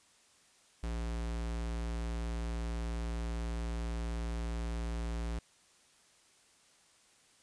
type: tone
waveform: square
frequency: 57.4 Hz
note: A#1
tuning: 26 cents flat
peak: -35 dBFS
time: 0.83-5.39 s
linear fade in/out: 5 ms
effects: white hiss -65 dBFS RMS until 7.42 s + resampled to 22050 Hz